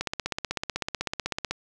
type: click train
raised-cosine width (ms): 0.2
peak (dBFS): -11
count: 25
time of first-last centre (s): 0.01-1.51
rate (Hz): 16
effects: none